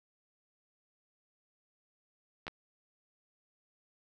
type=clicks; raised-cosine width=0.3 ms; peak=-23 / -24 dBFS; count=2; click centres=2.468 / 2.48 s; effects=none